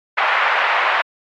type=band-pass noise; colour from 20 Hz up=pink; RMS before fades=-17 dBFS; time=0.17-1.02 s; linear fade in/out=10 ms; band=780 to 2500 Hz; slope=24 dB/octave; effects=AAC 64 kbps